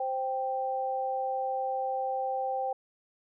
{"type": "tone pair together", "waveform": "sine", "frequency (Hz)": [523.3, 784.1], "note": ["C5", "G5"], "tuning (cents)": [0, 0], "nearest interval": "perfect fifth", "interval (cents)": 700, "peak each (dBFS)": [-33, -30], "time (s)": [0, 2.73], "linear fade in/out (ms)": 5, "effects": []}